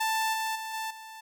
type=tone with level steps; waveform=sawtooth; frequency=884 Hz; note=A5; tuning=8 cents sharp; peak=-22 / -25 / -31 / -28 / -39 dBFS; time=0-1.21 s; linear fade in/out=10 ms; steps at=0.33 / 0.55 / 0.73 / 0.9 s; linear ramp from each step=10 ms; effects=none